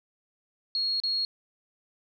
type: tone with dropouts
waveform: sine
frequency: 4300 Hz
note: C8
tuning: 47 cents sharp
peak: -25 dBFS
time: 0.75-1.25 s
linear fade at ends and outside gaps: 1 ms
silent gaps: 1.001-1.036 s
effects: none